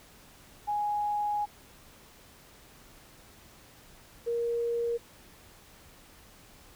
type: tone pair in turn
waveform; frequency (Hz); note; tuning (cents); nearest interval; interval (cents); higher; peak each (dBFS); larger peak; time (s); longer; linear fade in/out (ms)
sine; 830.6 / 469.8; G#5 / A#4; 0 / +13; minor seventh; 987; first; -27; neither; 0.67-1.46 / 4.26-4.98; first; 20
effects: pink hiss -55 dBFS RMS until 6.75 s